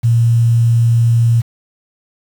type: tone with quantisation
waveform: sine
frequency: 116.54 Hz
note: A#2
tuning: in tune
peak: -8 dBFS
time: 0.03-1.42 s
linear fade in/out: 20 ms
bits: 6
effects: none